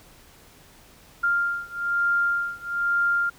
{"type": "beating tone pair", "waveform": "sine", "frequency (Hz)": [1396.9, 1398], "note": ["F6", "F6"], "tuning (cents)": [0, 1], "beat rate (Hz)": 1.1, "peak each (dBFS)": [-24, -25], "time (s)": [1.23, 3.3], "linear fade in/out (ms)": 10, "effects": ["pink hiss -52 dBFS RMS until 3.38 s"]}